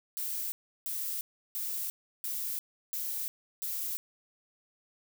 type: noise bursts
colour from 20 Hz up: violet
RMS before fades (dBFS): -35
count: 6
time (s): 0.17-3.97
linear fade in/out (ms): 0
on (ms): 350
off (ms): 340
effects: none